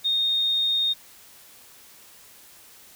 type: tone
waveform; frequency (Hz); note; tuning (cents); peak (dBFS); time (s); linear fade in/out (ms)
sine; 3692; A#7; -17; -20; 0.04-0.94; 20
effects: white hiss -50 dBFS RMS until 2.95 s